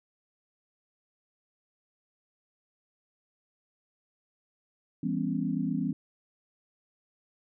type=chord; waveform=sine; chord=C# half-diminished seventh; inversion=first; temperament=just; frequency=166.31 / 199.57 / 249.5 / 277.2 Hz; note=E3 / G3 / B3 / C#4; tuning=+16 / +31 / +18 / 0 cents; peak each=-33 / -33 / -32 / -33 dBFS; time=5.03-5.93 s; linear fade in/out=5 ms; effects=none